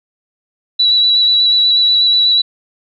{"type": "tone with vibrato", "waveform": "sine", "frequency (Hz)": 3931, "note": "B7", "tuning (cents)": -9, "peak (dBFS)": -8, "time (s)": [0.79, 2.42], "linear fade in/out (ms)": 10, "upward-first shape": "square", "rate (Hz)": 8.2, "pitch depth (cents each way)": 12, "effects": []}